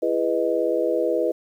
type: chord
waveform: sine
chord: E major seventh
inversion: none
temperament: equal with one note detuned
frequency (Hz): 336.9 / 415.3 / 493.9 / 622.3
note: E4 / G#4 / B4 / D#5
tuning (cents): +38 / 0 / 0 / 0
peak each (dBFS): -25 / -27 / -23 / -25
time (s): 0.02-1.32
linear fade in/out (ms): 10
effects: 9-bit